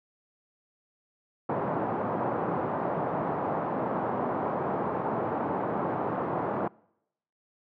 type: band-pass noise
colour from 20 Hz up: white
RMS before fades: -30 dBFS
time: 1.49-6.68 s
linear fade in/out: 5 ms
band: 120 to 1000 Hz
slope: 24 dB/octave
effects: noise-tail reverb RT60 0.8 s tail -25 dB re dry